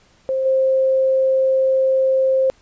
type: tone with level steps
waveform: sine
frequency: 528 Hz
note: C5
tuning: 16 cents sharp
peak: -17 / -13 dBFS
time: 0.29-2.5 s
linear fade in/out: 0 ms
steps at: 0.45 s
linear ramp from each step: 10 ms
effects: pink hiss -55 dBFS RMS until 2.61 s + resampled to 16000 Hz